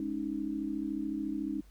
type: chord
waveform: sine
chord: Ab suspended fourth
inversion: none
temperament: equal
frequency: 207.7 / 277.2 / 311.1 Hz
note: Ab3 / Db4 / Eb4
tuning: 0 / 0 / 0 cents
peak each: -39 / -36 / -35 dBFS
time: 0-1.61 s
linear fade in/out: 2 ms
effects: added 50 Hz sine -54 dBFS peak until 1.7 s + pink hiss -66 dBFS RMS until 1.7 s